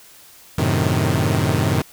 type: chord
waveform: sawtooth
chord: F# diminished seventh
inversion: none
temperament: equal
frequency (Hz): 92.5 / 110 / 130.81 / 155.56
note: F#2 / A2 / C3 / Eb3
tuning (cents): 0 / 0 / 0 / 0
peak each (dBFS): -18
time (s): 0.58-1.82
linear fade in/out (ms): 5
effects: white hiss -46 dBFS RMS until 1.92 s